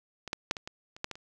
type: clicks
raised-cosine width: 0.2 ms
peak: -22 / -14 / -9 / -21 / -22 / -29 / -14 / -20 / -30 dBFS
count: 9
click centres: 0.277 / 0.331 / 0.511 / 0.568 / 0.675 / 0.965 / 1.044 / 1.113 / 1.155 s
effects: none